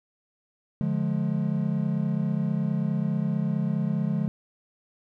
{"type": "chord", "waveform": "triangle", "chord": "D diminished", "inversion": "none", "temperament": "just", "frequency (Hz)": [146.83, 176.2, 211.4], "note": ["D3", "F3", "Ab3"], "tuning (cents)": [0, 16, 31], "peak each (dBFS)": -26, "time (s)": [0.81, 4.28], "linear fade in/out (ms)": 0, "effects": []}